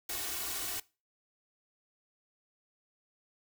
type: noise with comb filter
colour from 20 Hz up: white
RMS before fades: -37 dBFS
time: 0.09-0.8 s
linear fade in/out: 5 ms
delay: 2.7 ms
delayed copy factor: +0.85
effects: noise-tail reverb RT60 0.3 s tail -21 dB re dry